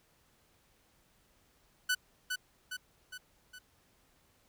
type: tone with echo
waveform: sawtooth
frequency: 1493 Hz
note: F#6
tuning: 15 cents sharp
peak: -24 dBFS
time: 1.89-1.95 s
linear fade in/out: 10 ms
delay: 410 ms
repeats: 4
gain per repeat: -5 dB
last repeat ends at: 3.59 s
effects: pink hiss -69 dBFS RMS until 4.48 s